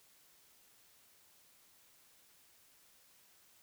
silence, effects white hiss -66 dBFS RMS until 3.62 s

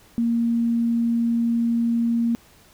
sine tone, 233.1 Hz, A#3, in tune, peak -18 dBFS, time 0.18-2.35 s, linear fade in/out 0 ms, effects pink hiss -53 dBFS RMS until 2.73 s

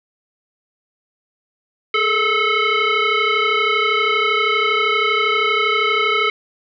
sine tone with frequency modulation, 450.8 Hz, A4, 42 cents sharp, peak -14 dBFS, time 1.94-6.3 s, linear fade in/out 2 ms, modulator 869 Hz, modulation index 3, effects none

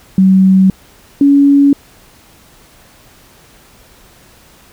sine tone pair in turn, 189.7 / 281.7 Hz, F#3 / C#4, +43 / +28 cents, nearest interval perfect fifth, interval 685 cents, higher second, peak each -4 dBFS, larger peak neither, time 0.18-0.7 / 1.21-1.73 s, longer neither, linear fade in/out 2 ms, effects pink hiss -44 dBFS RMS until 4.72 s

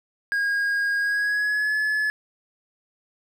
triangle tone with pitch glide, 1632 to 1714.1 Hz, G#6 to A6, -31 to -46 cents, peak -19 dBFS, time 0.32-2.1 s, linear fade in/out 0 ms, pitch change +85 cents, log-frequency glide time 0.98-1.75 s, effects none

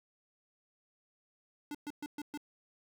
square tone bursts, 293.7 Hz, D4, in tune, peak -39 dBFS, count 5, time 1.71-2.375 s, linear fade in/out 2 ms, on 37 ms, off 120 ms, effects none

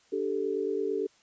sine chord, D suspended fourth, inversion none, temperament just, 293.7 / 391.6 / 440.5 Hz, D4 / G4 / A4, 0 / -2 / +2 cents, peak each -36 / -30 / -31 dBFS, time 0.12-1.07 s, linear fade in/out 10 ms, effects white hiss -63 dBFS RMS until 1.22 s + resampled to 16000 Hz

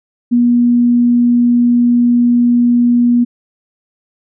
sine tone, 240.8 Hz, B3, 44 cents flat, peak -7 dBFS, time 0.31-3.25 s, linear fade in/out 20 ms, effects none

